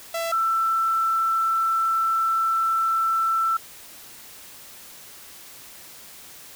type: tone pair in turn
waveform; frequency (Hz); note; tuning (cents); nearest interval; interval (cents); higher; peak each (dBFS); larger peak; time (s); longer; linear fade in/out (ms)
sawtooth / sine; 667 / 1334; E5 / E6; +20 / +20; octave; 1200; second; -21 / -19; second; 0.14-0.32 / 0.32-3.57; second; 5
effects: white hiss -44 dBFS RMS until 6.55 s